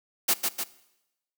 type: noise with echo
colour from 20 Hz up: white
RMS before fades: -22 dBFS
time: 0.28-0.34 s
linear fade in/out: 10 ms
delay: 150 ms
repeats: 2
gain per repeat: -4 dB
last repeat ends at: 0.64 s
effects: noise-tail reverb RT60 0.9 s tail -18 dB re dry + high-pass 200 Hz 12 dB/octave